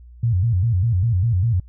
sine tone with vibrato, 103 Hz, G#2, 14 cents flat, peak -15 dBFS, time 0.23-1.6 s, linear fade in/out 5 ms, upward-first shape square, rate 5 Hz, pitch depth 220 cents each way, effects added 60 Hz sine -40 dBFS peak until 1.68 s

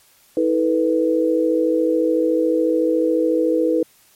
sine chord, E suspended fourth, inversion none, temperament equal with one note detuned, 321.7 / 440 / 493.9 Hz, E4 / A4 / B4, -42 / 0 / 0 cents, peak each -18 / -23 / -18 dBFS, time 0.37-3.83 s, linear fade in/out 2 ms, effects white hiss -54 dBFS RMS until 4.15 s + MP3 64 kbps

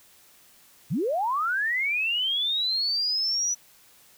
sine linear sweep, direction up, 109.6 to 5950 Hz, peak -23 dBFS, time 0.9-3.55 s, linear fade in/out 20 ms, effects white hiss -56 dBFS RMS until 4.17 s

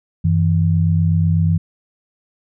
sine tone pair together, 94.2 / 162.34 Hz, F#2 / E3, +32 / -26 cents, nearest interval major sixth, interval 942 cents, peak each -15 dBFS, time 0.24-1.58 s, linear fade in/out 10 ms, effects none

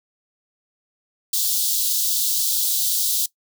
white high-pass noise, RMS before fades -21 dBFS, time 1.33-3.26 s, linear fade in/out 5 ms, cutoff 3400 Hz, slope 48 dB/octave, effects noise-tail reverb RT60 0.1 s tail -20 dB re dry

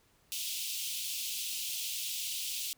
pink high-pass noise, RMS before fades -37 dBFS, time 0.32-2.73 s, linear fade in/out 0 ms, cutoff 2700 Hz, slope 48 dB/octave, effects pink hiss -68 dBFS RMS until 2.77 s

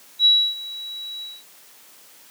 sine tone with ADSR envelope, 3900 Hz, B7, 23 cents flat, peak -10 dBFS, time 0.19-1.44 s, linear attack 63 ms, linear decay 290 ms, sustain -20 dB, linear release 220 ms, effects white hiss -49 dBFS RMS until 2.3 s + high-pass 200 Hz 12 dB/octave

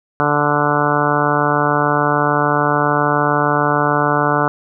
harmonic tone, 146.83 Hz, D3, in tune, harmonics 1 / 2 / 3 / 4 / 5 / 6 / 7 / 8 / 9 / 10, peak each -22 / -22 / -22 / -22 / -22 / -22 / -22 / -22 / -22 / -22 dBFS, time 0.2-4.48 s, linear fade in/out 0 ms, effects none

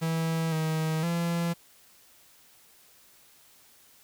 45% pulse tone with pitch steps, 163.1 / 158.4 / 169.9 Hz, E3 / D#3 / F3, -18 / +31 / -47 cents, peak -26 dBFS, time 0.01-1.54 s, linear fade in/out 20 ms, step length 510 ms, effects white hiss -58 dBFS RMS until 4.03 s

